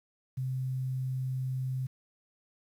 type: tone with quantisation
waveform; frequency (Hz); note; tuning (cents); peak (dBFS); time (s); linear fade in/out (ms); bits
sine; 130; C3; -11; -30; 0.37-1.87; 10; 10
effects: none